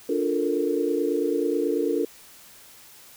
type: chord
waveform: sine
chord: Bb major seventh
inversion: first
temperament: just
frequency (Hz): 291.4 / 349.6 / 437 / 466.2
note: D4 / F4 / A4 / Bb4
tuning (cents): -13 / +2 / -12 / 0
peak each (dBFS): -27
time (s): 0.09-2.05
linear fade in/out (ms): 5
effects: white hiss -49 dBFS RMS until 3.16 s